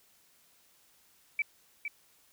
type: tone with echo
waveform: sine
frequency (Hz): 2309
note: D7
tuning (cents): -30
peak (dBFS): -26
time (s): 1.39-1.42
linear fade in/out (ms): 2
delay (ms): 460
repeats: 1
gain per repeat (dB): -7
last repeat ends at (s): 1.88
effects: white hiss -65 dBFS RMS until 2.32 s